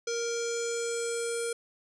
square tone with low-pass filter sweep, 467.4 Hz, A#4, 5 cents sharp, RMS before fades -32 dBFS, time 0.07-1.53 s, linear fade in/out 5 ms, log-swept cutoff 5900 to 9300 Hz, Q 5.8, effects none

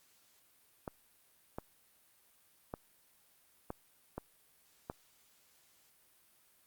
clicks, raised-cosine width 1 ms, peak -25 dBFS, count 6, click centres 0.878 / 1.585 / 2.739 / 3.704 / 4.18 / 4.899 s, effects white hiss -68 dBFS RMS until 6.66 s + Opus 48 kbps

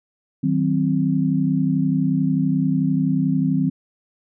sine chord, C diminished, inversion first, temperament just, 156.98 / 188.37 / 261.6 Hz, Eb3 / Gb3 / C4, +16 / +31 / 0 cents, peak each -21 / -22 / -20 dBFS, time 0.43-3.7 s, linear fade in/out 10 ms, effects none

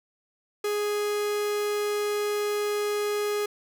45% pulse tone, 415.3 Hz, G#4, in tune, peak -25 dBFS, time 0.64-3.46 s, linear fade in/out 5 ms, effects none

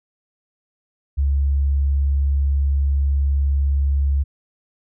sine tone, 69.7 Hz, C#2, 10 cents sharp, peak -15 dBFS, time 1.17-4.24 s, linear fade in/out 20 ms, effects none

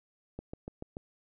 click train, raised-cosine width 2 ms, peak -26 dBFS, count 5, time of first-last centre 0.39-0.969 s, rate 6.91 Hz, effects none

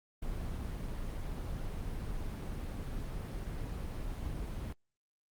brown noise, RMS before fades -38 dBFS, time 0.22-4.73 s, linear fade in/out 5 ms, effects Opus 24 kbps

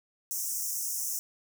pink high-pass noise, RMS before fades -33 dBFS, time 0.31-1.19 s, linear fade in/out 0 ms, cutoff 5500 Hz, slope 96 dB/octave, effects none

